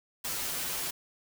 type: noise with comb filter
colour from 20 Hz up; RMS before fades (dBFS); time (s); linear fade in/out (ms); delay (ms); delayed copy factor
white; -34; 0.24-0.91; 10; 9.5; -0.95
effects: none